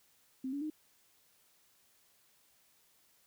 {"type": "tone with pitch steps", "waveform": "sine", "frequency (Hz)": [261.6, 283.6, 307.5], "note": ["C4", "C#4", "D#4"], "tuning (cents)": [0, 40, -20], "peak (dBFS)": -35, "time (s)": [0.44, 0.701], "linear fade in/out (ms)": 5, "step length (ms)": 87, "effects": ["white hiss -69 dBFS RMS until 3.26 s"]}